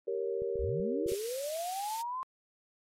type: chord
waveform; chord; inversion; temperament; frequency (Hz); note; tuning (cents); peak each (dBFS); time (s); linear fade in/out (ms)
sine; G diminished; none; equal; 392 / 466.2 / 554.4; G4 / Bb4 / Db5; 0 / 0 / 0; -35 / -34 / -40; 0.07-1.15; 10
type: clicks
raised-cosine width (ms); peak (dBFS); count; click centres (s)
5; -34; 7; 0.42 / 0.557 / 0.642 / 0.692 / 0.8 / 1.061 / 1.119
type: linear sweep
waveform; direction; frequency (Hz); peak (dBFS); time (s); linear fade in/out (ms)
sine; up; 47.47 to 1060; -34; 0.59-2.23; 0
type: high-pass noise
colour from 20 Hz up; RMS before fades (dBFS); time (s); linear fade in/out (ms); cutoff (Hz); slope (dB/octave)
white; -43; 1.08-2.02; 5; 2500; 12
effects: low-pass 12000 Hz 12 dB/octave + AAC 48 kbps